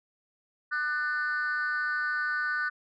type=tone with amplitude modulation; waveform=sine; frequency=1492 Hz; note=F#6; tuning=14 cents sharp; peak=-21 dBFS; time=0.71-2.7 s; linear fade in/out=20 ms; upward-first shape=sine; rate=291 Hz; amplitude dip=95%; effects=tanh soft clip ceiling -22 dBFS